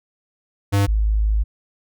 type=tone pair in turn; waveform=square / sine; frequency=100 / 52.97 Hz; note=G2 / G#1; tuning=+35 / +35 cents; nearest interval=major seventh; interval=1100 cents; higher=first; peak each=-15 dBFS; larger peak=neither; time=0.72-0.87 / 0.87-1.44 s; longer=second; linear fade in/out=20 ms; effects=none